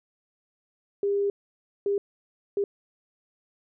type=tone bursts at uneven times; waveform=sine; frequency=402 Hz; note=G4; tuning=44 cents sharp; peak=-22 dBFS; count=3; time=1.03-1.3 / 1.86-1.98 / 2.57-2.64 s; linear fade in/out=2 ms; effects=none

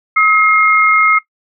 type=tone pair together; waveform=sine; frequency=1278.4 / 2136 Hz; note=D#6 / C7; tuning=+47 / +35 cents; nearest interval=major sixth; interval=888 cents; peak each=-10 dBFS; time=0.16-1.19 s; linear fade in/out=10 ms; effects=noise-tail reverb RT60 0.1 s tail -18 dB re dry

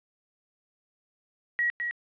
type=tone with echo; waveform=sine; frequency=1912 Hz; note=A#6; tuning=43 cents sharp; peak=-23 dBFS; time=1.59-1.7 s; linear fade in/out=0 ms; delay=210 ms; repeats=1; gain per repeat=-5 dB; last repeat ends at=1.91 s; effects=resampled to 8000 Hz + 10-bit

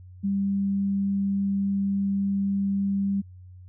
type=tone; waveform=sine; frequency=197.5 Hz; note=G3; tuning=13 cents sharp; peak=-22 dBFS; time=0.23-3.22 s; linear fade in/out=20 ms; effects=added 91 Hz sine -43 dBFS peak until 3.68 s

